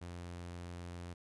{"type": "tone", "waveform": "sawtooth", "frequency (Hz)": 87.31, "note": "F2", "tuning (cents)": 0, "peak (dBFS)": -40, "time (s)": [0.01, 1.14], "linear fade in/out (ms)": 10, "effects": ["resampled to 24000 Hz"]}